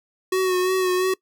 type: tone with vibrato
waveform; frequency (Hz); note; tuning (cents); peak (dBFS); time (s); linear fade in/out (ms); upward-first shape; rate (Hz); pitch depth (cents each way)
square; 370; F#4; 0; -19; 0.32-1.14; 5; sine; 2.9; 31
effects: noise-tail reverb RT60 0.1 s tail -22 dB re dry